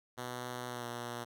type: tone with pitch glide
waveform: 5% pulse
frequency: 123.47 to 119.82 Hz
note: B2 to A#2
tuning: 0 to +48 cents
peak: -28 dBFS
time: 0.17-1.25 s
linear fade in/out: 20 ms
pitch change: -52 cents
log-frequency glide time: 0.68-0.86 s
effects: none